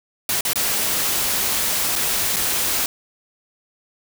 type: noise with dropouts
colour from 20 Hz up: white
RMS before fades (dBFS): -21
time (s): 0.29-2.86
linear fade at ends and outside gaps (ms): 2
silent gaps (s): 0.409-0.45 / 0.533-0.557 / 1.956-1.96 / 2.362-2.366
effects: none